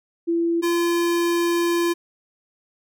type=tone pair in turn; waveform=sine / square; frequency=337 / 342.7 Hz; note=E4 / F4; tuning=+38 / -33 cents; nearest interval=unison; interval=29 cents; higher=second; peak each=-18 / -19 dBFS; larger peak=first; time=0.27-0.62 / 0.62-1.94 s; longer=second; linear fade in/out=20 ms; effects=none